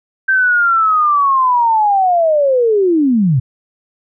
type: linear sweep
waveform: sine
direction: down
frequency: 1568 to 117.4 Hz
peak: -9 dBFS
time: 0.28-3.4 s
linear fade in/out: 10 ms
effects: none